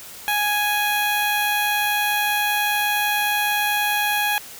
10% pulse tone with notch filter, 830.6 Hz, G#5, in tune, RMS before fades -21 dBFS, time 0.28-4.38 s, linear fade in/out 0 ms, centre 4900 Hz, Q 1.1, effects white hiss -39 dBFS RMS until 4.59 s

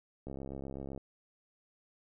click train, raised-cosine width 2 ms, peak -29 dBFS, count 49, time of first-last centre 0.27-0.977 s, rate 67.9 Hz, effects none

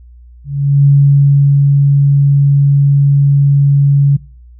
sine tone with ADSR envelope, 140.9 Hz, C#3, 29 cents sharp, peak -3 dBFS, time 0.44-4.17 s, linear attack 410 ms, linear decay 760 ms, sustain -2 dB, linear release 12 ms, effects noise-tail reverb RT60 0.5 s tail -24 dB re dry + added 60 Hz sine -35 dBFS peak until 4.59 s

